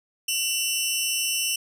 15% pulse tone pair together, 2727 / 2977 Hz, F7 / F#7, -42 / +10 cents, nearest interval major second, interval 152 cents, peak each -19 dBFS, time 0.28-1.56 s, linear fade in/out 5 ms, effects none

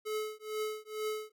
square tone with tremolo, 430 Hz, A4, 40 cents flat, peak -32 dBFS, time 0.05-1.32 s, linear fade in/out 20 ms, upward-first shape triangle, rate 2.2 Hz, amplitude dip 100%, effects none

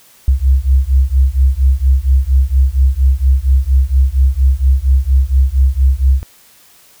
sine beating tone pair, 64.3 / 68.6 Hz, C2 / C#2, -30 / -17 cents, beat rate 4.3 Hz, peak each -11 dBFS, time 0.28-6.23 s, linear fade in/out 0 ms, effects white hiss -46 dBFS RMS until 7 s

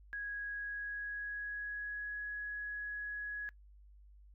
sine tone with pitch glide, 1657 to 1676.3 Hz, G#6 to G#6, -4 to +16 cents, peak -38 dBFS, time 0.13-3.49 s, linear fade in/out 0 ms, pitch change +20 cents, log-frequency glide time 0.55-2.22 s, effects noise-tail reverb RT60 0.1 s tail -22 dB re dry + added 50 Hz sine -56 dBFS peak until 4.34 s

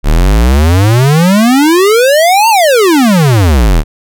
square exponential two-way sweep, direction up then down, 34.65 to 932.3 to 34.65 Hz, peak -5 dBFS, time 0.03-3.84 s, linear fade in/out 50 ms, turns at 2.49 s, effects none

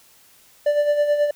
triangle tone with tremolo, 587.3 Hz, D5, in tune, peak -12 dBFS, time 0.66-1.31 s, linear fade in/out 5 ms, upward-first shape sine, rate 9.3 Hz, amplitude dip 55%, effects white hiss -53 dBFS RMS until 1.35 s

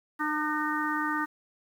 harmonic tone with a mistuned harmonic, 302.8 Hz, D#4, 47 cents flat, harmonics 1 / 3 / 4 / 5 / 6, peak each -32 / -34 / -32 / -34 / -34 dBFS, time 0.19-1.26 s, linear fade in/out 20 ms, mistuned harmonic 6, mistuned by +28 cents, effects 9-bit

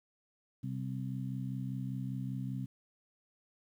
harmonic tone, 65.1 Hz, C2, 8 cents flat, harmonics 2 / 3 / 4, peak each -37 / -41 / -43 dBFS, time 0.63-2.66 s, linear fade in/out 10 ms, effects 11-bit

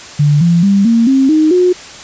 sine tone with pitch steps, 146.83 / 170.62 / 198.27 / 230.4 / 267.7 / 311.1 / 361.5 Hz, D3 / F3 / G3 / A#3 / C4 / D#4 / F#4, 0 / -40 / +20 / -20 / +40 / 0 / -40 cents, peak -6 dBFS, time 0.19-1.73 s, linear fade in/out 10 ms, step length 220 ms, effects white hiss -31 dBFS RMS until 2.03 s + resampled to 16000 Hz

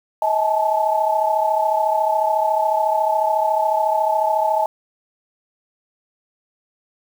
sine tone cluster, 636 / 845 / 879 Hz, D#5 / G#5 / A5, +38 / +30 / -2 cents, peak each -20 dBFS, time 0.22-4.66 s, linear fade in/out 2 ms, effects 7-bit

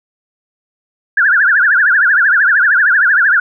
sine tone with vibrato, 1568 Hz, G6, in tune, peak -7 dBFS, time 1.17-3.4 s, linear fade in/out 5 ms, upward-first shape triangle, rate 13 Hz, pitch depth 240 cents each way, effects none

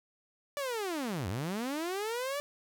sawtooth linear two-way sweep, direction down then up, 587.3 to 84.3 to 587.3 Hz, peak -29 dBFS, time 0.57-2.4 s, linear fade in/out 0 ms, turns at 1.28 s, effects none

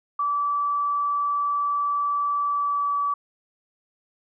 sine tone with pitch glide, 1156 to 1147.4 Hz, D6 to D6, -28 to -41 cents, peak -21 dBFS, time 0.19-3.14 s, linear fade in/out 5 ms, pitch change -13 cents, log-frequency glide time 2.45-2.98 s, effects none

